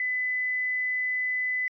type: tone with quantisation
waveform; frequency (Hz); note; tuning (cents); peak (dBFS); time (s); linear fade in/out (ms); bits
sine; 2006; B6; +26; -25; 0-1.68; 2; 8
effects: resampled to 11025 Hz